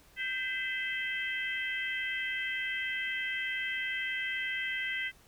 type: harmonic tone with a mistuned harmonic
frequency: 523 Hz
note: C5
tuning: 1 cent flat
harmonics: 3 / 4 / 5 / 6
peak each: -38 / -34 / -40 / -41 dBFS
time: 0.16-5.12 s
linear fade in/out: 50 ms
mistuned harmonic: 4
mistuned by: -54 cents
effects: pink hiss -61 dBFS RMS until 5.27 s